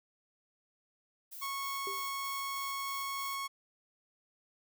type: noise with tremolo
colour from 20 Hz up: violet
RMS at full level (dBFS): -46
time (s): 1.31-3.37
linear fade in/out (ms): 20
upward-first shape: square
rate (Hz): 3.2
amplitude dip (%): 35
type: tone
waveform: sawtooth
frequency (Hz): 1100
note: C#6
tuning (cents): -14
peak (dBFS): -32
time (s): 1.41-3.48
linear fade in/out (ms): 20
type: tone with exponential decay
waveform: triangle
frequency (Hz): 393.9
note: G4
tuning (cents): +8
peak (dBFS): -35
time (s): 1.87-2.1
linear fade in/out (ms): 1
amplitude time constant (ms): 49
effects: none